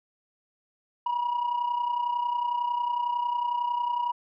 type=tone with amplitude modulation; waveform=sine; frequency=964 Hz; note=B5; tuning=42 cents flat; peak=-20 dBFS; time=1.06-4.12 s; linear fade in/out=5 ms; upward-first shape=sine; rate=31 Hz; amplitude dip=70%; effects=tanh soft clip ceiling -22 dBFS